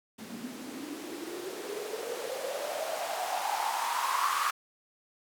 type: noise with band-pass filter sweep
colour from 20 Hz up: blue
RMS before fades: -34 dBFS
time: 0.18-4.51 s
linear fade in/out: 10 ms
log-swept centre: 220 to 1200 Hz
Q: 8.5
effects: none